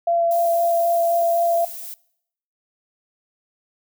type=tone with vibrato; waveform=sine; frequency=680 Hz; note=F5; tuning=46 cents flat; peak=-16 dBFS; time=0.07-1.65 s; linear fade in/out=5 ms; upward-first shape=sine; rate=3.9 Hz; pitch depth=10 cents each way
type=noise; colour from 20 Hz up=violet; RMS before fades=-34 dBFS; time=0.31-1.94 s; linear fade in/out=0 ms
effects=noise-tail reverb RT60 0.7 s tail -22 dB re dry